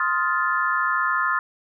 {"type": "chord", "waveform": "sine", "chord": "F dominant seventh", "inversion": "second", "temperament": "just", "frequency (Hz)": [1047.7, 1257.2, 1396.9, 1746.1], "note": ["C6", "Eb6", "F6", "A6"], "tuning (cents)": [2, 18, 0, -14], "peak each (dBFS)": -25, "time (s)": [0, 1.39], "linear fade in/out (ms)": 2, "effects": []}